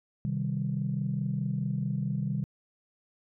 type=chord; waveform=sine; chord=C minor; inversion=none; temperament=equal; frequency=130.81 / 155.56 / 196 Hz; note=C3 / Eb3 / G3; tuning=0 / 0 / 0 cents; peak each=-31 / -32 / -32 dBFS; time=0.25-2.44 s; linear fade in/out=0 ms; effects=tanh soft clip ceiling -19 dBFS